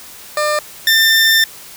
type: tone pair in turn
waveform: 20% pulse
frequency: 600 / 1793.1 Hz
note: D5 / A6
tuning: +37 / +32 cents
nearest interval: octave + perfect fifth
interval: 1895 cents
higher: second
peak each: -9 / -4 dBFS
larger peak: second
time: 0.37-0.59 / 0.87-1.44 s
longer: second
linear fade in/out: 2 ms
effects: white hiss -36 dBFS RMS until 1.76 s